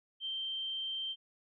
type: tone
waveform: sine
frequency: 3136 Hz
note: G7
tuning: in tune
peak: -35 dBFS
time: 0.2-1.16 s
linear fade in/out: 50 ms
effects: none